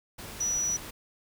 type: tone in noise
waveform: sine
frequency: 5880 Hz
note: F#8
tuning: 12 cents flat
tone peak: -26 dBFS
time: 0.4-0.77 s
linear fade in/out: 10 ms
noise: pink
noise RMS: -42 dBFS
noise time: 0.18-0.91 s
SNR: +13 dB
effects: none